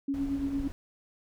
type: tone with tremolo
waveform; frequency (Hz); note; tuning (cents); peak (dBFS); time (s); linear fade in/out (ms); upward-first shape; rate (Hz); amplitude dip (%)
sine; 277.2; C#4; 0; -26; 0.08-0.68; 5; sine; 8.8; 55
type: noise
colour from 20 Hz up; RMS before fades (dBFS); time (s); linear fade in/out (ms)
brown; -40; 0.14-0.72; 0
effects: none